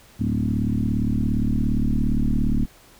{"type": "tone with frequency modulation", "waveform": "sine", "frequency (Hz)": 111.8, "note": "A2", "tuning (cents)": 28, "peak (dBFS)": -18, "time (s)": [0.19, 2.66], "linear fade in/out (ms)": 20, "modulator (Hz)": 37.3, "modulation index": 4.2, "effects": ["pink hiss -51 dBFS RMS until 2.99 s"]}